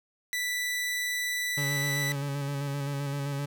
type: tone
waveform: sawtooth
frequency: 1975.5 Hz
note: B6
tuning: in tune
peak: -25 dBFS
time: 0.33-2.12 s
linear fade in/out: 0 ms
type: tone with vibrato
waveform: 40% pulse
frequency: 141.1 Hz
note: C#3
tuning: 31 cents sharp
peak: -29 dBFS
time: 1.57-3.46 s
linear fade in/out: 10 ms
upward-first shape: square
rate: 7.7 Hz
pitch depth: 25 cents each way
effects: none